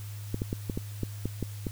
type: clicks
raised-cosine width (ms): 3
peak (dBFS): -17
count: 9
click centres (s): 0.344 / 0.419 / 0.529 / 0.698 / 0.775 / 1.033 / 1.256 / 1.427 / 1.668
effects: added 103 Hz sine -37 dBFS peak until 1.71 s + white hiss -50 dBFS RMS until 1.71 s